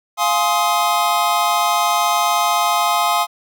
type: chord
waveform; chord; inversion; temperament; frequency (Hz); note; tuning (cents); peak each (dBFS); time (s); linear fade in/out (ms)
square; F minor seventh; none; just; 698.5 / 838.1 / 1047.7 / 1257.2; F5 / Ab5 / C6 / Eb6; 0 / +16 / +2 / +18; -21; 0.17-3.27; 50
effects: none